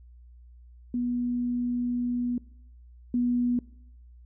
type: tone pair in turn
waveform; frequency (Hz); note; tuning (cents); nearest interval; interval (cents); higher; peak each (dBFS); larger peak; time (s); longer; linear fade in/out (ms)
sine; 243.7 / 243.7; B3 / B3; -23 / -23; unison; 0; neither; -25 / -22; second; 0.94-2.38 / 3.14-3.59; first; 2
effects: noise-tail reverb RT60 0.8 s tail -23 dB re dry + added 60 Hz sine -48 dBFS peak until 4.25 s